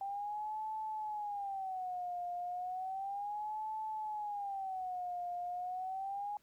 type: tone with vibrato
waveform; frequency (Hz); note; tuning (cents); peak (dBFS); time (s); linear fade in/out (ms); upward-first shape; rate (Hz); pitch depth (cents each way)
sine; 784; G5; 0; -37; 0.01-6.37; 2; sine; 0.33; 180
effects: pink hiss -72 dBFS RMS until 6.42 s